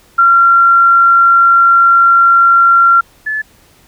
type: tone pair in turn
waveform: sine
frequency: 1373 / 1729.9 Hz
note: F6 / A6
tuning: -30 / -30 cents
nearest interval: major third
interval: 400 cents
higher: second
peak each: -4 / -14 dBFS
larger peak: first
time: 0.18-3.01 / 3.26-3.42 s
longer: first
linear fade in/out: 10 ms
effects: pink hiss -47 dBFS RMS until 3.87 s